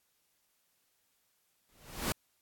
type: noise with exponential growth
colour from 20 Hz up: pink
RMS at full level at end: -30 dBFS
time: 1.69-2.12 s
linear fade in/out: 0 ms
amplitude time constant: 92 ms
effects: white hiss -75 dBFS RMS until 2.41 s + AAC 64 kbps